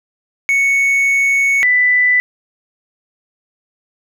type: tone pair in turn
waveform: triangle / sine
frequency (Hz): 2217 / 1988.3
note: C#7 / B6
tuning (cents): 0 / +11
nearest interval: major second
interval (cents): 189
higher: first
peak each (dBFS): -9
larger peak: neither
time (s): 0.49-1.63 / 1.63-2.2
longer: first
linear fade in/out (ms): 0
effects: none